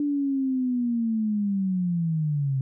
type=linear sweep; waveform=sine; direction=down; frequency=293.7 to 130.81 Hz; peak=-22 dBFS; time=0-2.61 s; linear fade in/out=2 ms; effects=none